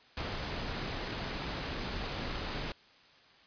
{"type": "noise", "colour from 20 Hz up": "pink", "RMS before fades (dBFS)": -37, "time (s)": [0.17, 2.72], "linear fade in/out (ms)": 2, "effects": ["white hiss -60 dBFS RMS until 3.46 s", "resampled to 11025 Hz"]}